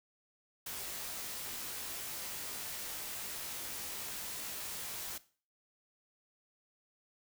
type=noise with comb filter; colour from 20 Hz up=white; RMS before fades=-42 dBFS; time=0.66-5.18 s; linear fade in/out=5 ms; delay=19 ms; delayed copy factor=-0.65; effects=noise-tail reverb RT60 0.4 s tail -17 dB re dry